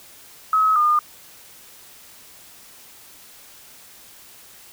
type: tone pair in turn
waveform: sine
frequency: 1280 / 1214.9 Hz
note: D#6 / D#6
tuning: +49 / -42 cents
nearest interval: minor second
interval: 91 cents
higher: first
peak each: -14 dBFS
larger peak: neither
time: 0.53-0.76 / 0.76-0.99 s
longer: neither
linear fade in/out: 2 ms
effects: white hiss -46 dBFS RMS until 4.72 s